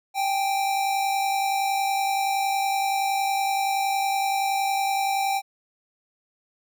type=tone pair together; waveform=square; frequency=784 / 834.7 Hz; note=G5 / G#5; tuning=0 / +9 cents; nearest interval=minor second; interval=109 cents; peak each=-23 / -33 dBFS; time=0.14-5.42 s; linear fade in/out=50 ms; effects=none